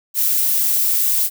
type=noise; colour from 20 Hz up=violet; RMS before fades=-17 dBFS; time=0.14-1.3 s; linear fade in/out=50 ms; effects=none